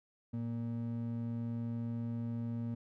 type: ring-modulated tone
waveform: triangle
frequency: 174.61 Hz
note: F3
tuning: in tune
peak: -30 dBFS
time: 0.33-2.75 s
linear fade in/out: 10 ms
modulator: 60.3 Hz
effects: none